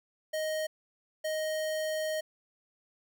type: tone bursts at uneven times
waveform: square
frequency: 624 Hz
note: D#5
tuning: 5 cents sharp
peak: -31 dBFS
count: 2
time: 0.33-0.67 / 1.24-2.21 s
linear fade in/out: 10 ms
effects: none